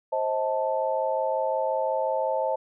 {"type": "chord", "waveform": "sine", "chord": "A diminished", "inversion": "first", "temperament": "just", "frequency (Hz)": [528, 633.6, 880], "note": ["C5", "Eb5", "A5"], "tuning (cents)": [16, 31, 0], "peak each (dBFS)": [-27, -28, -28], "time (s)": [0.12, 2.56], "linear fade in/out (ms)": 10, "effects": []}